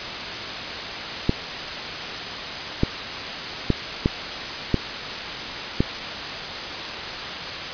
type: clicks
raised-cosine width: 3 ms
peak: -4 dBFS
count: 6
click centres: 1.294 / 2.834 / 3.703 / 4.059 / 4.743 / 5.805 s
effects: white hiss -29 dBFS RMS until 7.73 s + resampled to 11025 Hz